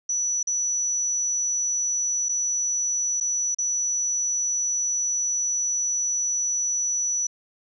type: tone with dropouts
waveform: sine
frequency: 5920 Hz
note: F#8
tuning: in tune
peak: -22 dBFS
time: 0.09-7.27 s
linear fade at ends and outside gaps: 5 ms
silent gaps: 0.43-0.471 / 2.287-2.291 / 3.202-3.208 / 3.547-3.585 s
effects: none